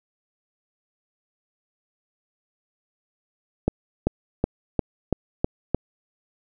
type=accelerating click train; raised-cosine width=2 ms; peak=-6 dBFS; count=7; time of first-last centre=3.68-5.746 s; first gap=390 ms; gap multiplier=0.95; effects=none